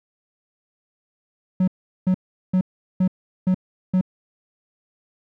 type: tone bursts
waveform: triangle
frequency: 185 Hz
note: F#3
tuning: in tune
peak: -13 dBFS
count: 6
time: 1.6-4.012 s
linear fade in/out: 5 ms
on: 77 ms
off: 390 ms
effects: none